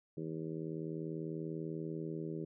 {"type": "harmonic tone", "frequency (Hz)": 80.2, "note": "E2", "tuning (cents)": -47, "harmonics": [2, 3, 4, 5, 6, 7], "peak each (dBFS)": [-42, -49, -43, -44, -51, -56], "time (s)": [0.17, 2.45], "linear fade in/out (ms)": 5, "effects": []}